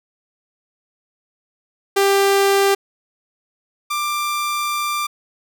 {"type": "tone pair in turn", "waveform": "sawtooth", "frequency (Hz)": [395.2, 1184.3], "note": ["G4", "D6"], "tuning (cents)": [14, 14], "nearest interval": "octave + perfect fifth", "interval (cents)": 1900, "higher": "second", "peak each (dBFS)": [-9, -16], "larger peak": "first", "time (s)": [[1.96, 2.75], [3.9, 5.07]], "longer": "second", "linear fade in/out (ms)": 10, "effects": []}